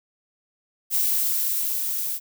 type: noise with level ramp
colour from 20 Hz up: violet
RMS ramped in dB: -21 to -28 dBFS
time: 0.9-2.2 s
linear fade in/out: 50 ms
effects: none